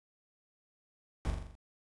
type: noise with echo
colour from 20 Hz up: brown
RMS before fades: -32 dBFS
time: 1.25-1.3 s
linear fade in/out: 0 ms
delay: 42 ms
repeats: 6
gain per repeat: -4 dB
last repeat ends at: 1.552 s
effects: resampled to 24000 Hz